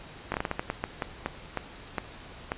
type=slowing click train; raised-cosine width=0.5 ms; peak=-13 dBFS; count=14; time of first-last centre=0.32-2.519 s; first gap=21 ms; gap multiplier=1.31; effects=pink hiss -46 dBFS RMS until 2.57 s + resampled to 8000 Hz